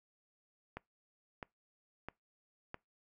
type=click train; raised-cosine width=0.5 ms; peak=-27 dBFS; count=4; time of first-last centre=0.77-2.744 s; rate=1.52 Hz; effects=noise-tail reverb RT60 0.2 s tail -24 dB re dry